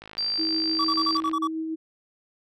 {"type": "click train", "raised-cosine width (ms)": 0.3, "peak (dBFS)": -25, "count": 70, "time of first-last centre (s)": [0.02, 1.315], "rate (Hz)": 53.3}
{"type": "tone", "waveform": "sine", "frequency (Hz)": 4699, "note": "D8", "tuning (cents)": 0, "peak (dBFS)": -24, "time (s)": [0.18, 1.17], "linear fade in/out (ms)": 0}
{"type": "tone with tremolo", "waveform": "sine", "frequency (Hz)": 320, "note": "D#4", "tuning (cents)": 49, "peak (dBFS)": -26, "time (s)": [0.38, 1.76], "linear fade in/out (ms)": 20, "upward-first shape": "sine", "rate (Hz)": 6.8, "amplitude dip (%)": 25}
{"type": "tone bursts", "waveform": "triangle", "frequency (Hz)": 1142, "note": "D6", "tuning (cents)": -49, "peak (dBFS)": -21, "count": 8, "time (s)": [0.79, 1.474], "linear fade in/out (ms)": 5, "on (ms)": 54, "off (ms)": 36}
{"effects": []}